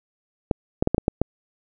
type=clicks; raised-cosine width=2 ms; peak=-5 dBFS; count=7; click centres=0.512 / 0.825 / 0.874 / 0.946 / 0.981 / 1.081 / 1.216 s; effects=none